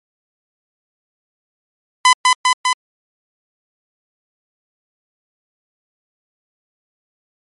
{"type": "tone with echo", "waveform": "sawtooth", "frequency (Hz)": 1008, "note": "B5", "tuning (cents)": 35, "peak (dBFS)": -3, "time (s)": [2.05, 2.13], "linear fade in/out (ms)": 2, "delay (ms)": 200, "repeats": 3, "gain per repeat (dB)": -2, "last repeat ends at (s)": 2.73, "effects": ["low-pass 12000 Hz 12 dB/octave", "MP3 48 kbps"]}